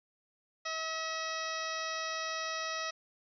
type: harmonic tone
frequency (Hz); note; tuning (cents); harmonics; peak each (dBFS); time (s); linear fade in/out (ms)
642; E5; -46; 1 / 2 / 3 / 4 / 5 / 6 / 7 / 8 / 9; -42 / -39 / -41 / -44 / -49 / -45 / -50 / -44 / -46; 0.65-2.91; 10
effects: none